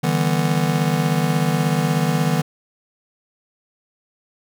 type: chord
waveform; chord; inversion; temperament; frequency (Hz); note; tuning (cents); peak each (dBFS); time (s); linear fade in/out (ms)
square; E minor seventh; third; just; 148.33 / 164.81 / 197.78 / 247.2; D3 / E3 / G3 / B3; +18 / 0 / +16 / +2; -22 / -21 / -27 / -26; 0.03-2.42; 10
effects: none